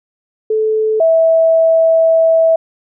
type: tone pair in turn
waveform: sine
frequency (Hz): 435.5 / 652.5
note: A4 / E5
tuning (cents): -18 / -18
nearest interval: perfect fifth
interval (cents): 700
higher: second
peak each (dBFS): -11 / -7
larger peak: second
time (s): 0.5-1 / 1-2.56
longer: second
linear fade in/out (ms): 5
effects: none